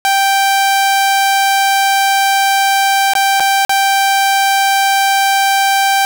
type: tone with dropouts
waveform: sawtooth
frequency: 784 Hz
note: G5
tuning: in tune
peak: -6 dBFS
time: 0.05-6.05 s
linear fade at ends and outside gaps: 0 ms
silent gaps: 3.135-3.152 / 3.398-3.404 / 3.65-3.694 s
effects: none